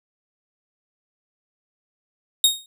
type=tone with exponential decay; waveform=sawtooth; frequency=3729 Hz; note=A#7; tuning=in tune; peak=-7 dBFS; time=2.44-2.66 s; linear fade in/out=2 ms; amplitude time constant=46 ms; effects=none